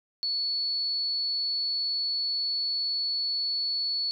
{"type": "tone", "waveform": "sine", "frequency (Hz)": 4421, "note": "C#8", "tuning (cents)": -5, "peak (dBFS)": -26, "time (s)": [0.23, 4.11], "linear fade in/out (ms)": 0, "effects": []}